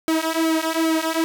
sawtooth tone with flanger, 322.7 Hz, E4, 37 cents flat, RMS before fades -21 dBFS, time 0.08-1.24 s, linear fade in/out 0 ms, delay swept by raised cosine 1.1 to 3.6 ms, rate 2.5 Hz, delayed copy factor -0.9, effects none

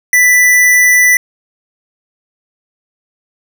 square tone, 1981 Hz, B6, 5 cents sharp, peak -6 dBFS, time 0.13-1.17 s, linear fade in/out 2 ms, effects none

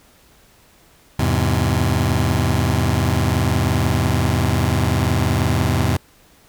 sawtooth chord, E augmented, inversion none, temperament just, 82.41 / 103.01 / 128.76 Hz, E2 / G#2 / B#2, 0 / -14 / -27 cents, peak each -16 dBFS, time 1.19-5.97 s, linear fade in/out 5 ms, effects pink hiss -52 dBFS RMS until 6.48 s

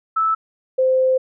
sine tone pair in turn, 1312 / 519 Hz, E6 / C5, -9 / -14 cents, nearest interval octave + major third, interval 1605 cents, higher first, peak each -15 / -13 dBFS, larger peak second, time 0.16-0.35 / 0.78-1.18 s, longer second, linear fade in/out 10 ms, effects none

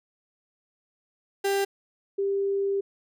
35% pulse / sine tone pair in turn, 395.6 / 395.6 Hz, G4 / G4, +16 / +16 cents, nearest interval unison, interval 0 cents, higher neither, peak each -21 / -23 dBFS, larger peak first, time 1.44-1.65 / 2.18-2.81 s, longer second, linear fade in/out 10 ms, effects none

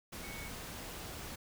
sine tone in noise, 2222 Hz, C#7, 4 cents sharp, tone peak -48 dBFS, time 0.23-0.49 s, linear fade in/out 10 ms, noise pink, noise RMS -45 dBFS, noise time 0.12-1.36 s, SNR -6 dB, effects none

